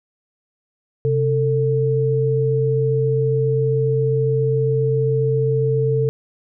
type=tone pair together; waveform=sine; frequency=132.37 / 446.3 Hz; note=C3 / A4; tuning=+20 / +25 cents; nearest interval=octave + major sixth; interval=2105 cents; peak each=-18 dBFS; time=1.05-6.09 s; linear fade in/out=0 ms; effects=none